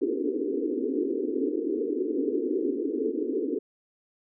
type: band-pass noise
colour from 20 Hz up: white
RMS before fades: -28 dBFS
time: 0.01-3.59 s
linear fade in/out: 10 ms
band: 250 to 460 Hz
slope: 96 dB/octave
effects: none